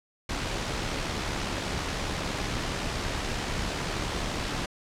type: noise with amplitude modulation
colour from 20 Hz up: pink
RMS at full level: -29 dBFS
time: 0.29-4.66 s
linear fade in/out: 5 ms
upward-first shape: sine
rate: 72.1 Hz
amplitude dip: 35%
effects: low-pass 6000 Hz 12 dB/octave